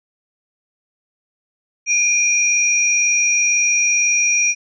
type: tone pair together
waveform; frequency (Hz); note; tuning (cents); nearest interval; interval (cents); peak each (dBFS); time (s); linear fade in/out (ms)
sine; 2409 / 5733; D7 / F8; +43 / +44; octave + minor third; 1501; -16; 1.86-4.55; 50
effects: none